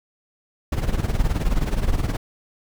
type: noise with tremolo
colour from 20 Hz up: brown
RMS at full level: -18 dBFS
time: 0.72-2.17 s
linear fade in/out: 5 ms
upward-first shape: sine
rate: 19 Hz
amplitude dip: 75%
effects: none